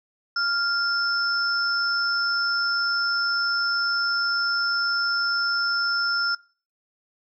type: tone pair together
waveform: sine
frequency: 1396.9 / 5278 Hz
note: F6 / E8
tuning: 0 / +1 cents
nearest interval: octave + major seventh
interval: 2301 cents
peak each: -23 / -26 dBFS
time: 0.36-6.35 s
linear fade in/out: 5 ms
effects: noise-tail reverb RT60 0.4 s tail -22 dB re dry